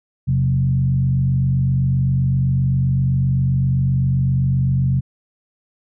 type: tone with frequency modulation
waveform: sine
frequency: 130.81 Hz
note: C3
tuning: in tune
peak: -14 dBFS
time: 0.27-5.01 s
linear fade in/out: 20 ms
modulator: 47.7 Hz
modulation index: 0.72
effects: none